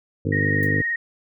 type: harmonic tone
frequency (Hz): 50.6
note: G#1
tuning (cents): -44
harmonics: 2 / 3 / 4 / 5 / 6 / 7 / 8 / 9 / 10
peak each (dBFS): -24 / -26 / -34 / -28 / -28 / -37 / -36 / -30 / -36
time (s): 0.25-0.82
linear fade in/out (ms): 5
type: tone with vibrato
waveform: sine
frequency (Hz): 1864.7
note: A#6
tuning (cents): 0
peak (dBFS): -21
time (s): 0.32-0.96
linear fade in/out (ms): 5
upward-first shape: square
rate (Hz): 19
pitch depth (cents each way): 17
type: noise with exponential decay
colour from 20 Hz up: violet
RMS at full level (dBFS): -34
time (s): 0.63-0.72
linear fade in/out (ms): 0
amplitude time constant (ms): 18
effects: none